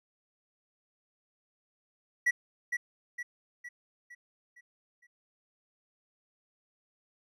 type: tone with echo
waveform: triangle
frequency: 1941 Hz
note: B6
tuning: 31 cents flat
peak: -21 dBFS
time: 2.26-2.31 s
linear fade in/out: 10 ms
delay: 460 ms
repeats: 6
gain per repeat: -6 dB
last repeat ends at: 5.07 s
effects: none